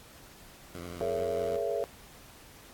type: tone with vibrato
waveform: 10% pulse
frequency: 87 Hz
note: F2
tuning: 6 cents flat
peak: -32 dBFS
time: 0.74-1.57 s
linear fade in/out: 10 ms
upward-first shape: triangle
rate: 11 Hz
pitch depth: 60 cents each way
type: chord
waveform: sine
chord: A# half-diminished seventh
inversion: third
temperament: just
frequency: 419.5 / 466.2 / 559.4 / 671.3 Hz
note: G#4 / A#4 / C#5 / E5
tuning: +17 / 0 / +16 / +31 cents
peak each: -34 dBFS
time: 1.01-1.84 s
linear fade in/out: 0 ms
type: clicks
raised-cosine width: 1 ms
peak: -38 dBFS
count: 2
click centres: 1.586 / 1.714 s
effects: pink hiss -53 dBFS RMS until 2.73 s + AAC 64 kbps